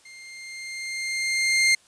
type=tone with level ramp; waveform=sawtooth; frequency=2109 Hz; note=C7; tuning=13 cents sharp; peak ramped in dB=-40 to -12 dBFS; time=0.05-1.75 s; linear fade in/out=5 ms; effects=white hiss -57 dBFS RMS until 1.87 s + resampled to 22050 Hz